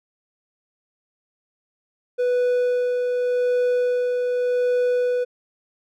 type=tone with tremolo; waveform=triangle; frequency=493.9 Hz; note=B4; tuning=in tune; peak=-15 dBFS; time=2.18-5.25 s; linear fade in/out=20 ms; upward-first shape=sine; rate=0.86 Hz; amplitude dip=30%; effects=none